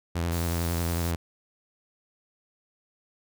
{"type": "tone with vibrato", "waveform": "sawtooth", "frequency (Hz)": 84.7, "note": "E2", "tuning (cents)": 48, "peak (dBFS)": -22, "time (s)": [0.15, 1.16], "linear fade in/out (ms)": 10, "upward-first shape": "triangle", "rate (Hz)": 11, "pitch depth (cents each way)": 48}
{"type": "high-pass noise", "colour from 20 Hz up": "white", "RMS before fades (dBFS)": -39, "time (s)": [0.31, 1.12], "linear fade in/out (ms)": 20, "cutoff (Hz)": 3600, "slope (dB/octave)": 48}
{"effects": []}